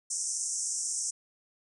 white band-pass noise, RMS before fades -33 dBFS, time 0.1-1.11 s, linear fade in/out 10 ms, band 5500 to 9200 Hz, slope 96 dB/octave, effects none

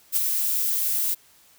violet noise with ADSR envelope, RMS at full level -20 dBFS, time 0.12-1.15 s, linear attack 43 ms, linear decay 24 ms, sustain -4 dB, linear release 18 ms, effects white hiss -56 dBFS RMS until 1.58 s

